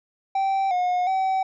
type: tone with pitch steps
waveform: triangle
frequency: 777 / 721 / 763 Hz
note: G5 / F#5 / G5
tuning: -16 / -45 / -47 cents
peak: -18 dBFS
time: 0.35-1.43 s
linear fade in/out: 5 ms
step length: 360 ms
effects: resampled to 16000 Hz